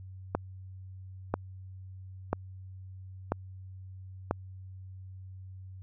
click train, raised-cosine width 1 ms, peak -13 dBFS, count 5, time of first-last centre 0.35-4.31 s, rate 1.01 Hz, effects added 94 Hz sine -43 dBFS peak until 5.82 s

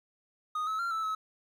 triangle tone with pitch steps, 1241 / 1293 / 1379 / 1316 / 1289 Hz, D#6 / E6 / F6 / E6 / E6, -5 / -34 / -22 / -3 / -39 cents, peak -28 dBFS, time 0.55-1.15 s, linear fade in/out 5 ms, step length 120 ms, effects 11-bit

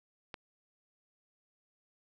click, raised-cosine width 0.3 ms, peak -25 dBFS, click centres 0.342 s, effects none

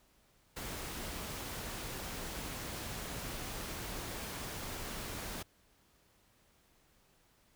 pink noise, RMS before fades -42 dBFS, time 0.56-5.43 s, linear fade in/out 10 ms, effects pink hiss -69 dBFS RMS until 7.55 s

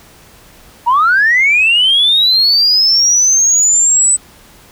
sine linear sweep, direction up, 912 to 8060 Hz, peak -6 dBFS, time 0.86-4.17 s, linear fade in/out 20 ms, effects tanh soft clip ceiling -3 dBFS + pink hiss -42 dBFS RMS until 4.71 s

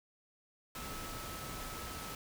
sine tone in noise, 1300 Hz, E6, 24 cents flat, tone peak -49 dBFS, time 0.75-2.15 s, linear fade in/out 2 ms, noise pink, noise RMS -44 dBFS, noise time 0.75-2.15 s, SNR -8 dB, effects none

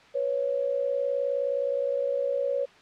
sine tone pair together, 495 / 554.4 Hz, B4 / C#5, +4 / 0 cents, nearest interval major second, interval 196 cents, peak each -29 / -26 dBFS, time 0.14-2.66 s, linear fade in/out 20 ms, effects white hiss -53 dBFS RMS until 2.81 s + low-pass 3000 Hz 12 dB/octave

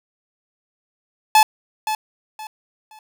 45% pulse tone with echo, 864 Hz, A5, 32 cents flat, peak -9 dBFS, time 1.35-1.43 s, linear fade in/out 2 ms, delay 520 ms, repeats 3, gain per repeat -11 dB, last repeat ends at 2.99 s, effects none

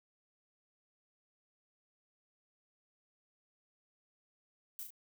violet noise with echo, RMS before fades -43 dBFS, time 4.79-4.83 s, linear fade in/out 0 ms, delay 37 ms, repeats 2, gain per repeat -5 dB, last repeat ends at 4.904 s, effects none

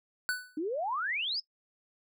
square tone with exponential decay, 1492 Hz, F#6, 14 cents sharp, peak -26 dBFS, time 0.29-0.58 s, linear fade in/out 0 ms, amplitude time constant 61 ms
sine exponential sweep, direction up, 290.8 to 5274 Hz, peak -30 dBFS, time 0.57-1.4 s, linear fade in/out 5 ms
effects noise-tail reverb RT60 0.1 s tail -19 dB re dry

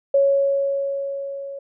sine tone with level ramp, 554.4 Hz, C#5, in tune, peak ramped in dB -12 to -30 dBFS, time 0.14-1.59 s, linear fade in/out 5 ms, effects none

